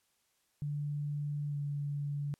sine tone with pitch glide, 146.2 to 144.02 Hz, D3 to D3, -7 to -33 cents, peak -33 dBFS, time 0.62-2.34 s, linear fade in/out 0 ms, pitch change -26 cents, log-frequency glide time 1.48-1.56 s, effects white hiss -75 dBFS RMS until 2.39 s + low-pass 12000 Hz 12 dB/octave

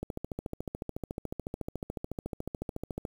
click train, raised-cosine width 2 ms, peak -21 dBFS, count 43, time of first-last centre 0.03-3.052 s, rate 13.9 Hz, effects 8-bit

